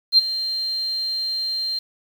sine tone with ADSR envelope, 4170 Hz, C8, 7 cents flat, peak -7 dBFS, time 0.12-1.79 s, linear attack 60 ms, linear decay 20 ms, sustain -15 dB, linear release 6 ms, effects tanh soft clip ceiling -3 dBFS + 7-bit

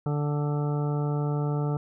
harmonic tone, 146.83 Hz, D3, in tune, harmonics 1 / 2 / 3 / 4 / 5 / 6 / 8 / 9, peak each -25 / -35 / -34 / -41 / -40 / -41 / -46 / -43 dBFS, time 0.06-1.77 s, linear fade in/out 2 ms, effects none

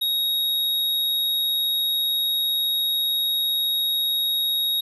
square tone, 3773 Hz, A#7, 20 cents sharp, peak -21 dBFS, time 0.01-4.81 s, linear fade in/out 10 ms, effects resampled to 32000 Hz

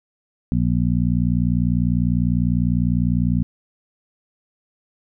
harmonic tone, 60 Hz, B1, 49 cents flat, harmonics 1 / 2 / 3 / 4, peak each -23 / -21 / -20 / -23 dBFS, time 0.52-3.43 s, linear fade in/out 0 ms, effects none

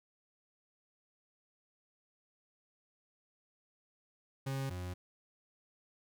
40% pulse tone pair in turn, 135.2 / 90.24 Hz, C#3 / F#2, -43 / -43 cents, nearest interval perfect fifth, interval 700 cents, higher first, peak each -34 / -38 dBFS, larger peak first, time 4.46-4.7 / 4.7-4.94 s, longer neither, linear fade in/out 10 ms, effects none

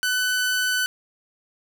sawtooth tone, 1501 Hz, F#6, 24 cents sharp, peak -17 dBFS, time 0.03-0.86 s, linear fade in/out 0 ms, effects none

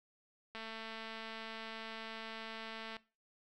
click train, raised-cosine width 0.3 ms, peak -30 dBFS, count 540, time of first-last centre 0.55-2.967 s, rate 223 Hz, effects noise-tail reverb RT60 0.3 s tail -19 dB re dry

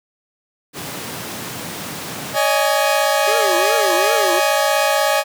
pink high-pass noise, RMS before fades -29 dBFS, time 0.73-2.38 s, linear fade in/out 50 ms, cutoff 110 Hz, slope 24 dB/octave
sawtooth chord, C# suspended second, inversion none, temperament equal with one note detuned, 565.7 / 622.3 / 830.6 Hz, C#5 / D#5 / G#5, +35 / 0 / 0 cents, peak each -15 dBFS, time 2.33-5.24 s, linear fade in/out 50 ms
square tone with vibrato, 398.6 Hz, G4, 29 cents sharp, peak -22 dBFS, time 3.27-4.4 s, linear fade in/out 10 ms, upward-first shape triangle, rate 2.6 Hz, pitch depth 290 cents each way
effects none

